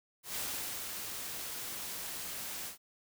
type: noise with ADSR envelope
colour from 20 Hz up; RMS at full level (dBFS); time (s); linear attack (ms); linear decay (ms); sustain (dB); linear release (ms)
white; -37; 0.23-2.78; 130; 480; -4; 120
effects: none